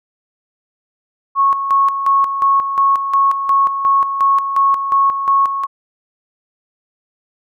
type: tone with tremolo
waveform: sine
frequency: 1100 Hz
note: C#6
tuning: 14 cents flat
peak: -9 dBFS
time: 1.35-5.67 s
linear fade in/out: 50 ms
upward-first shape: square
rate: 2.8 Hz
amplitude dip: 60%
effects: none